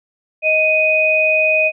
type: tone pair together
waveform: sine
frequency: 626.4 / 2494 Hz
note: D#5 / D#7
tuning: +11 / +3 cents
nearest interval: 2 octaves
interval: 2392 cents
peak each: -16 / -13 dBFS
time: 0.42-1.72 s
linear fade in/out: 50 ms
effects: none